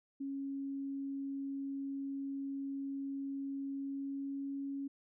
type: tone with pitch glide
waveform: sine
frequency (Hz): 275.2 to 277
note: C#4 to C#4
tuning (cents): -12 to -1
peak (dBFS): -37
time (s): 0.2-4.88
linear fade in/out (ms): 10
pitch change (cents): +11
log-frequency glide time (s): 3.73-4.54
effects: none